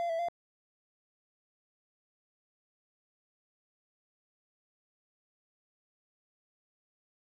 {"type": "tone with pitch steps", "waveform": "triangle", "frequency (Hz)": [687, 660, 690], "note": ["F5", "E5", "F5"], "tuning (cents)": [-29, 2, -21], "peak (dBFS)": -28, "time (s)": [0, 0.285], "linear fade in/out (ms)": 0, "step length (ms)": 95, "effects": []}